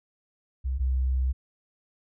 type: tone pair in turn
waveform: sine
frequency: 65.2 / 64.64 Hz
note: C2 / C2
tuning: -5 / -20 cents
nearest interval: unison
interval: 15 cents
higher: first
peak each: -25 / -22 dBFS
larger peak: second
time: 0.64-0.79 / 0.79-1.33 s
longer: second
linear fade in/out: 20 ms
effects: none